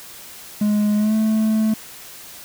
triangle tone with pitch glide, 209.1 to 218.2 Hz, G#3 to A3, +12 to -14 cents, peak -13 dBFS, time 0.61-1.74 s, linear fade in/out 5 ms, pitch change +74 cents, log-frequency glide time 0.97-1.15 s, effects white hiss -39 dBFS RMS until 2.44 s

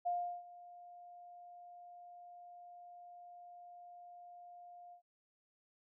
sine tone with ADSR envelope, 705 Hz, F5, 16 cents sharp, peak -32 dBFS, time 0.05-5.02 s, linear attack 18 ms, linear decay 360 ms, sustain -20 dB, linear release 96 ms, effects none

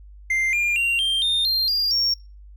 triangle tone with pitch steps, 2093 / 2404 / 2762 / 3172 / 3644 / 4186 / 4808 / 5523 Hz, C7 / D7 / F7 / G7 / A#7 / C8 / D8 / F8, 0 / +40 / -20 / +20 / -40 / 0 / +40 / -20 cents, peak -17 dBFS, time 0.3-2.14 s, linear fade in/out 5 ms, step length 230 ms, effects noise-tail reverb RT60 0.3 s tail -24 dB re dry + added 50 Hz sine -41 dBFS peak until 2.56 s

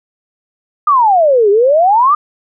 sine exponential two-way sweep, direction down then up, 1238 to 392 to 1238 Hz, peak -6 dBFS, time 0.87-2.15 s, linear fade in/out 5 ms, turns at 1.5 s, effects none

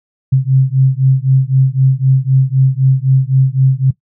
sine beating tone pair, 130.81 / 134.71 Hz, C3 / C#3, 0 / -49 cents, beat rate 3.9 Hz, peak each -11 dBFS, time 0.32-3.91 s, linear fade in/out 10 ms, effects noise-tail reverb RT60 0.1 s tail -17 dB re dry

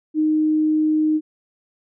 sine tone, 309.3 Hz, D#4, 10 cents flat, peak -15 dBFS, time 0.14-1.21 s, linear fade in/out 50 ms, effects none

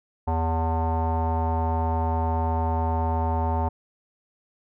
square tone with low-pass filter, 81.4 Hz, E2, 21 cents flat, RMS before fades -24 dBFS, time 0.27-3.69 s, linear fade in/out 10 ms, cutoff 850 Hz, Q 9, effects none

